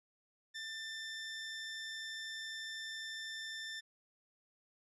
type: tone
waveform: 20% pulse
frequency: 1782 Hz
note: A6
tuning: 22 cents sharp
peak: -37 dBFS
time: 0.54-3.81 s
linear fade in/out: 20 ms
effects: resampled to 24000 Hz